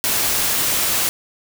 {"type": "noise", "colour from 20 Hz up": "white", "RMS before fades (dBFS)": -19, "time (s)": [0.04, 1.09], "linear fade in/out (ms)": 0, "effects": []}